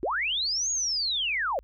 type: linear two-way sweep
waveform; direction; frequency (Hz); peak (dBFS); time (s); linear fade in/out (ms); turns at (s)
sine; up then down; 293.7 to 6760 to 485.7; -25; 0.03-1.59; 0; 0.71
effects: added 52 Hz sine -52 dBFS peak until 1.63 s